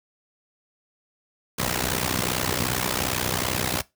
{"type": "noise with amplitude modulation", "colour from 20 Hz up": "pink", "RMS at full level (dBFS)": -21, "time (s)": [1.58, 3.82], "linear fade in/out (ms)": 10, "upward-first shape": "sine", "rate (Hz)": 62.6, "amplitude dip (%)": 90, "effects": ["noise-tail reverb RT60 0.2 s tail -20 dB re dry", "high-pass 80 Hz 12 dB/octave"]}